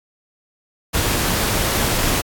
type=noise; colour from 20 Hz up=pink; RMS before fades=-19 dBFS; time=0.93-2.22 s; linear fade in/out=20 ms; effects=AAC 64 kbps